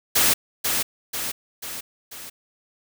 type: noise with echo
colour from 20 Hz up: white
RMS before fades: -18 dBFS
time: 0.15-0.34 s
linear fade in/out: 10 ms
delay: 490 ms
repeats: 4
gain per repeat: -5 dB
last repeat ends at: 2.3 s
effects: none

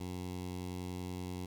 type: tone with notch filter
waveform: 15% pulse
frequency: 90.6 Hz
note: F#2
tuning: 36 cents flat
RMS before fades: -41 dBFS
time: 0-1.46 s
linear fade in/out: 5 ms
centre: 1500 Hz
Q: 1.4
effects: none

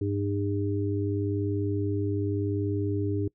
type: harmonic tone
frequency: 100.8 Hz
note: G2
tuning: 49 cents sharp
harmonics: 1 / 3 / 4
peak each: -28 / -30 / -32 dBFS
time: 0.01-3.28 s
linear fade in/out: 5 ms
effects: noise-tail reverb RT60 0.1 s tail -24 dB re dry

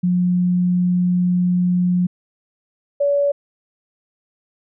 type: tone pair in turn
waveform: sine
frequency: 179 / 569.6 Hz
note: F3 / C#5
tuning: +43 / +47 cents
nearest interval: octave + minor sixth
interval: 2004 cents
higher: second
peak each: -14 dBFS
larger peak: neither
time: 0.03-2.07 / 3-3.32 s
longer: first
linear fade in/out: 10 ms
effects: none

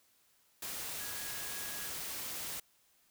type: tone in noise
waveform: sine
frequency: 1661.2 Hz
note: G#6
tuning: in tune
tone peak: -50 dBFS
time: 1-1.89 s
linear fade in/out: 5 ms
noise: white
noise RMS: -41 dBFS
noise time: 0.62-2.6 s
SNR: -12 dB
effects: white hiss -70 dBFS RMS until 3.1 s

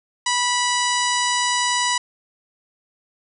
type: harmonic tone with a mistuned harmonic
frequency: 981 Hz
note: B5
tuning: 12 cents flat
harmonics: 1 / 2 / 3 / 4 / 5 / 6 / 7 / 8 / 9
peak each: -22 / -25 / -27 / -28 / -29 / -30 / -30 / -31 / -32 dBFS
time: 0.26-1.98 s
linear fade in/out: 5 ms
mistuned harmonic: 7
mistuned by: +22 cents
effects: none

